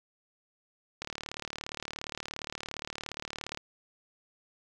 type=click train; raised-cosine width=0.2 ms; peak=-19 dBFS; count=96; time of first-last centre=1.02-3.574 s; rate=37.2 Hz; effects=none